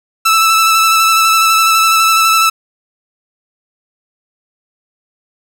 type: tone with vibrato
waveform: sawtooth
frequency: 1318.5 Hz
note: E6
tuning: in tune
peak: -4 dBFS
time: 0.25-2.5 s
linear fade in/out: 10 ms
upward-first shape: square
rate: 12 Hz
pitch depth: 13 cents each way
effects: none